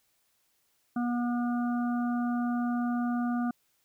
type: harmonic tone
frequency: 241.3 Hz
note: B3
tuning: 40 cents flat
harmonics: 1 / 3 / 5 / 6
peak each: -27 / -37 / -41 / -43 dBFS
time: 0.96-3.51 s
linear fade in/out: 5 ms
effects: white hiss -72 dBFS RMS until 3.84 s